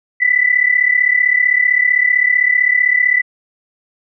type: tone pair together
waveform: sine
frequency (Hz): 1969.4 / 2005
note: B6 / B6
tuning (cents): -5 / +26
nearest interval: unison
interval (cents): 31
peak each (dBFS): -13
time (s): 0.2-3.22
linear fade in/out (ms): 20
effects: none